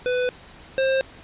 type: tone pair in turn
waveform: square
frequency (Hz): 498.2 / 530.9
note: B4 / C5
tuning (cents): +15 / +25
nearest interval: minor second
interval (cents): 110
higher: second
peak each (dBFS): -21 / -19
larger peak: second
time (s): 0.06-0.29 / 0.78-1.01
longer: neither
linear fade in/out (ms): 0
effects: pink hiss -46 dBFS RMS until 1.23 s + resampled to 8000 Hz